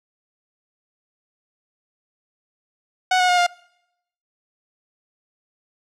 sawtooth tone with pitch steps, 740 / 728.1 / 716.4 / 705 Hz, F#5 / F#5 / F5 / F5, 0 / -28 / +44 / +16 cents, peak -11 dBFS, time 3.11-3.466 s, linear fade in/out 5 ms, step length 89 ms, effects noise-tail reverb RT60 0.8 s tail -24 dB re dry + low-pass 6000 Hz 12 dB/octave

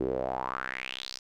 sawtooth tone with band-pass filter sweep, 64.4 Hz, C2, 27 cents flat, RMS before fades -34 dBFS, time 0-1.19 s, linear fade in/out 10 ms, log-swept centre 350 to 5400 Hz, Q 4.8, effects none

